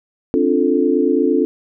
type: chord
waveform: sine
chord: D minor seventh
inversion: third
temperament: equal with one note detuned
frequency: 265 / 293.7 / 349.2 / 440 Hz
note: C4 / D4 / F4 / A4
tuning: +22 / 0 / 0 / 0 cents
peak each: -18 dBFS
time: 0.34-1.45 s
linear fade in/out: 0 ms
effects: none